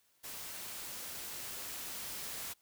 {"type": "noise with level ramp", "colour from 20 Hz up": "white", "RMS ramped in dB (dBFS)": [-45, -42], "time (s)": [0.23, 2.54], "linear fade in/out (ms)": 20, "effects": ["white hiss -72 dBFS RMS until 2.61 s"]}